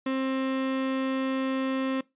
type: tone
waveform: 35% pulse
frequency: 264.6 Hz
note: C4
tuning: 20 cents sharp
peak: -24 dBFS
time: 0.06-2.01 s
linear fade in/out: 5 ms
effects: noise-tail reverb RT60 0.2 s tail -21 dB re dry + resampled to 8000 Hz